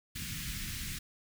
pink band-stop noise, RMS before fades -39 dBFS, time 0.15-0.99 s, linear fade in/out 10 ms, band 230 to 1700 Hz, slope 24 dB/octave, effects none

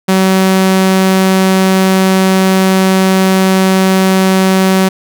sawtooth tone, 189.4 Hz, F#3, 41 cents sharp, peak -3 dBFS, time 0.08-4.89 s, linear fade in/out 10 ms, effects none

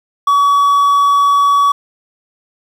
triangle tone, 1134 Hz, C#6, 39 cents sharp, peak -6 dBFS, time 0.27-1.72 s, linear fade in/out 5 ms, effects 7-bit

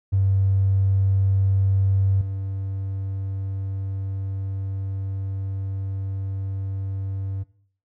triangle tone with level steps, 97 Hz, G2, 18 cents flat, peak -13 / -23 dBFS, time 0.12-7.44 s, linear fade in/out 20 ms, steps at 2.21 s, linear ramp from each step 5 ms, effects noise-tail reverb RT60 0.5 s tail -17 dB re dry + tanh soft clip ceiling -13 dBFS

